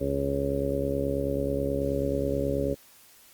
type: harmonic tone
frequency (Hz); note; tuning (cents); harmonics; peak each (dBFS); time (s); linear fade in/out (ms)
69.3; C#2; 0; 1 / 2 / 3 / 4 / 5 / 6 / 7 / 8; -34 / -34 / -40 / -31 / -40 / -31 / -36 / -30; 0-2.75; 20
effects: white hiss -55 dBFS RMS until 3.33 s + Opus 32 kbps